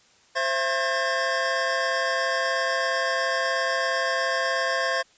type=tone cluster; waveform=square; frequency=525 / 671 / 1073 / 1612 / 1791 Hz; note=C5 / E5 / C6 / G6 / A6; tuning=+6 / +31 / +43 / +48 / +30 cents; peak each=-30 dBFS; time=0.35-5.03 s; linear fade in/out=20 ms; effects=white hiss -58 dBFS RMS until 5.17 s + resampled to 16000 Hz